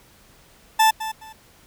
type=tone with echo; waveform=40% pulse; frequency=880 Hz; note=A5; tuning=in tune; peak=-12 dBFS; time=0.79-0.91 s; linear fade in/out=10 ms; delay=210 ms; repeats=2; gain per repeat=-13 dB; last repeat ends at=1.33 s; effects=pink hiss -53 dBFS RMS until 1.66 s